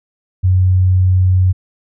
sine tone, 92.4 Hz, F#2, 2 cents flat, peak -8 dBFS, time 0.43-1.53 s, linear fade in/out 20 ms, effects none

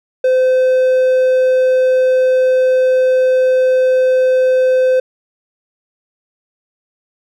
triangle tone, 514 Hz, C5, 31 cents flat, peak -7 dBFS, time 0.24-5 s, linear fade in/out 5 ms, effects none

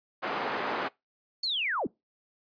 white band-pass noise, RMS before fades -32 dBFS, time 0.22-0.89 s, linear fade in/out 20 ms, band 280 to 1300 Hz, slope 12 dB/octave
sine linear sweep, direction down, 4518 to 164.81 Hz, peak -27 dBFS, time 1.43-1.87 s, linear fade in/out 5 ms
effects noise-tail reverb RT60 0.2 s tail -23 dB re dry + resampled to 11025 Hz

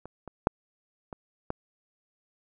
clicks, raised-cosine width 1 ms, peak -27 / -26 / -6 / -24 / -16 dBFS, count 5, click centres 0.056 / 0.277 / 0.471 / 1.128 / 1.504 s, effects none

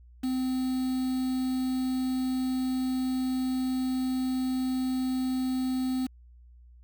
triangle tone with quantisation, 257.8 Hz, C4, 26 cents flat, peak -24 dBFS, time 0.23-6.07 s, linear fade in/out 10 ms, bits 7, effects added 60 Hz sine -50 dBFS peak until 6.83 s

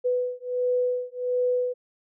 sine beating tone pair, 496.1 / 497.5 Hz, B4 / B4, +8 / +13 cents, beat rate 1.4 Hz, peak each -26 dBFS, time 0.04-1.74 s, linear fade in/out 20 ms, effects none

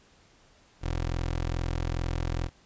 20% pulse tone, 42.37 Hz, E1, 48 cents sharp, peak -23 dBFS, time 0.81-2.5 s, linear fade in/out 50 ms, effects pink hiss -60 dBFS RMS until 2.65 s + resampled to 16000 Hz

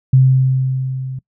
sine tone with level ramp, 131 Hz, C3, 2 cents sharp, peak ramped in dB -5 to -23 dBFS, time 0.13-1.19 s, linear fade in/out 5 ms, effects noise-tail reverb RT60 0.1 s tail -22 dB re dry

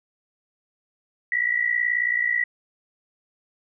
sine tone pair together, 1917 / 1975.5 Hz, A#6 / B6, +48 / 0 cents, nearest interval minor second, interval 52 cents, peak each -23 dBFS, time 1.32-2.44 s, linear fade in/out 2 ms, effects none

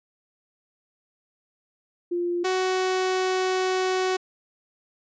sine / sawtooth tone pair in turn, 349.2 / 372.7 Hz, F4 / F#4, 0 / +13 cents, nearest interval minor second, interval 113 cents, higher second, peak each -23 / -18 dBFS, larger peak second, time 2.11-2.44 / 2.44-4.17 s, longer second, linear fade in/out 10 ms, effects resampled to 16000 Hz

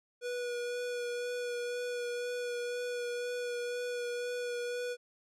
square tone with vibrato, 486.4 Hz, B4, 26 cents flat, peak -35 dBFS, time 0.21-4.97 s, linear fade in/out 50 ms, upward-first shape sine, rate 2 Hz, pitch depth 15 cents each way, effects low-pass 9000 Hz 12 dB/octave

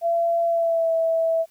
sine tone with pitch glide, 677 to 655.5 Hz, E5 to E5, +46 to -10 cents, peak -18 dBFS, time 0.01-1.46 s, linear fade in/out 50 ms, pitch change -56 cents, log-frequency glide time 0.46-0.92 s, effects white hiss -60 dBFS RMS until 1.5 s

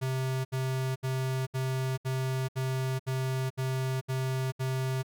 square tone bursts, 131 Hz, C3, 2 cents sharp, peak -29 dBFS, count 10, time 0.01-5.031 s, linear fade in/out 20 ms, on 440 ms, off 69 ms, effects none

